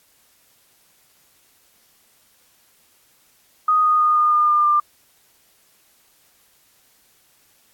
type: tone with pitch steps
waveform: sine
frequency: 1244.5 / 1235.9 / 1227.4 / 1218.9 / 1210.5 / 1202.1 / 1193.8 Hz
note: D#6 / D#6 / D#6 / D#6 / D#6 / D6 / D6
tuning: 0 / -12 / -24 / -36 / -48 / +40 / +28 cents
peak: -13 dBFS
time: 3.68-4.8 s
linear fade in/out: 5 ms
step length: 160 ms
effects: white hiss -58 dBFS RMS until 7.73 s + AAC 64 kbps